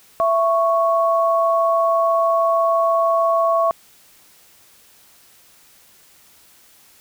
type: tone pair together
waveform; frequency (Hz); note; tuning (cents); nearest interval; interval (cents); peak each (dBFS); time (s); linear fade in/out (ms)
sine; 666 / 1107.8; E5 / C#6; +18 / -1; major sixth; 881; -16 / -18; 0.2-3.71; 0
effects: white hiss -51 dBFS RMS until 7 s